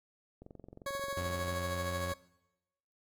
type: click train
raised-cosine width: 2 ms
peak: -36 dBFS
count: 26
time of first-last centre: 0.42-1.526 s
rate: 22.6 Hz
type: tone with tremolo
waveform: 20% pulse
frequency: 554.4 Hz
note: C#5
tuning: in tune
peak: -29 dBFS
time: 0.86-2.14 s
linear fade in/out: 5 ms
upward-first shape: sine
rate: 13 Hz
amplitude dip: 40%
type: tone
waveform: sawtooth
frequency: 88.1 Hz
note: F2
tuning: 16 cents sharp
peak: -33 dBFS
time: 1.17-2.13 s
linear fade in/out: 5 ms
effects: noise-tail reverb RT60 0.9 s tail -20 dB re dry